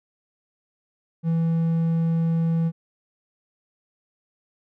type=tone; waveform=triangle; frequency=164.9 Hz; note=E3; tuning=1 cent sharp; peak=-17 dBFS; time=1.23-2.72 s; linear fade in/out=50 ms; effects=none